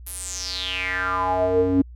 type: tone with band-pass filter sweep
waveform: square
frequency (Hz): 92.5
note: F#2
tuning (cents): 0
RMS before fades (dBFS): -23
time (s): 0.06-1.82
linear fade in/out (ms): 10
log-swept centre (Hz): 12000 to 280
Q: 6.6
effects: added 60 Hz sine -38 dBFS peak until 1.95 s